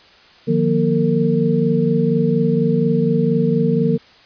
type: tone cluster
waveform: sine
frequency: 154.5 / 178.7 / 236.3 / 455.3 Hz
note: D#3 / F3 / A#3 / A#4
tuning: -12 / +40 / +24 / -41 cents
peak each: -19 dBFS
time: 0.47-3.98 s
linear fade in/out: 20 ms
effects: white hiss -47 dBFS RMS until 4.25 s + resampled to 11025 Hz